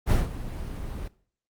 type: noise with ADSR envelope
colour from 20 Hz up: brown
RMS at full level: -18 dBFS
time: 0.06-1.08 s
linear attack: 50 ms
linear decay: 160 ms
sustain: -16 dB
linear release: 5 ms
effects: noise-tail reverb RT60 0.5 s tail -20 dB re dry + Opus 24 kbps